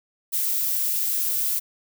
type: noise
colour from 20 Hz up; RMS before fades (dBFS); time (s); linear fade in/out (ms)
violet; -24; 0.32-1.6; 20
effects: none